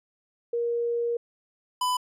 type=tone pair in turn; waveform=sine / square; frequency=471.6 / 999.3 Hz; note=A#4 / B5; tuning=+20 / +20 cents; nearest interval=octave + minor second; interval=1300 cents; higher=second; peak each=-24 dBFS; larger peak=neither; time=0.53-1.17 / 1.81-1.97 s; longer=first; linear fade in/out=5 ms; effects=resampled to 32000 Hz